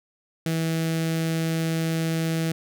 sawtooth tone with notch filter, 162.8 Hz, E3, 21 cents flat, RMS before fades -25 dBFS, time 0.46-2.52 s, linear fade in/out 2 ms, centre 1000 Hz, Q 1.3, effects none

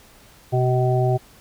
harmonic tone, 126.5 Hz, B2, 42 cents sharp, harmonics 1 / 3 / 5 / 6, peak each -18 / -23 / -25 / -26 dBFS, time 0.52-1.18 s, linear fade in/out 20 ms, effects pink hiss -50 dBFS RMS until 1.4 s

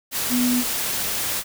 sine tone in noise, 246.9 Hz, B3, in tune, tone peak -18 dBFS, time 0.29-0.64 s, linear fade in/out 50 ms, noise white, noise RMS -25 dBFS, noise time 0.11-1.44 s, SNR +4 dB, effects none

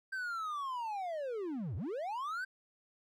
triangle linear two-way sweep, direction down then up, 1573 to 77.78 to 1573 Hz, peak -34 dBFS, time 0.12-2.45 s, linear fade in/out 10 ms, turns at 1.76 s, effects none

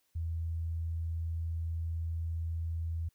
sine tone, 82.41 Hz, E2, in tune, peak -32 dBFS, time 0.15-3.09 s, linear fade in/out 10 ms, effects white hiss -75 dBFS RMS until 3.14 s

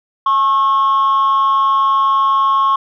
sine tone with frequency modulation, 1088 Hz, C#6, 33 cents flat, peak -8 dBFS, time 0.26-2.76 s, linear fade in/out 5 ms, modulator 232 Hz, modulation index 0.29, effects tanh soft clip ceiling -9 dBFS

